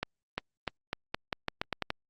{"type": "accelerating click train", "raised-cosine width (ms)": 0.3, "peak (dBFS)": -14, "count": 11, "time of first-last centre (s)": [0.03, 1.904], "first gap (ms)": 350, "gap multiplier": 0.85, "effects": ["Opus 48 kbps"]}